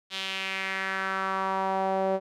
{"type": "tone with band-pass filter sweep", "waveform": "sawtooth", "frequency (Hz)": 191.5, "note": "G3", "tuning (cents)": -40, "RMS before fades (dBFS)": -29, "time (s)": [0.1, 2.2], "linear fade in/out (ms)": 50, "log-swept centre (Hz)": [3500, 560], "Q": 2.7, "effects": []}